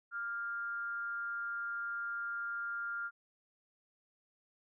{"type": "tone with frequency modulation", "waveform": "sine", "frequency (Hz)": 1396.9, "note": "F6", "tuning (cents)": 0, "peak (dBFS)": -36, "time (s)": [0.11, 3.11], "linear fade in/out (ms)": 50, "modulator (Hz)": 209, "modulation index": 0.35, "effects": []}